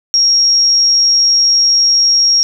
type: tone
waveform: sine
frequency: 5588 Hz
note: F8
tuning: in tune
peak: -7 dBFS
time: 0.14-2.43 s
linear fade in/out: 0 ms
effects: none